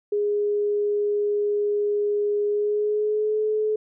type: tone with pitch glide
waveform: sine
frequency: 413.2 to 429.3 Hz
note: G#4 to A4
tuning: -9 to -43 cents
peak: -20 dBFS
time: 0.12-3.76 s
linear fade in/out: 5 ms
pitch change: +66 cents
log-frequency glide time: 2.47-3.39 s
effects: none